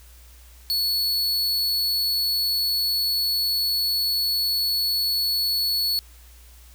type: tone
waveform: 45% pulse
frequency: 4409 Hz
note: C#8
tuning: 10 cents flat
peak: -20 dBFS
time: 0.7-5.99 s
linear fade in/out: 0 ms
effects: added 60 Hz sine -46 dBFS peak until 6.74 s + white hiss -53 dBFS RMS until 6.74 s